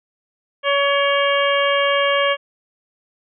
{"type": "harmonic tone with a mistuned harmonic", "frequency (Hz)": 563, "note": "C#5", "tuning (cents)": 27, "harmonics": [1, 2, 3, 4, 5, 6], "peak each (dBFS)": [-18, -21, -23, -24, -25, -26], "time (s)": [0.63, 2.37], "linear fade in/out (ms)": 50, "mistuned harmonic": 6, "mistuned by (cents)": -91, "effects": []}